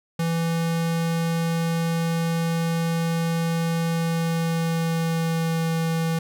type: tone with pitch glide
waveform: square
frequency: 166 to 163.9 Hz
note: E3 to E3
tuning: +12 to -10 cents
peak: -22 dBFS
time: 0.19-6.19 s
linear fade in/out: 5 ms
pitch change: -22 cents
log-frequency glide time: 3.89-5.72 s
effects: none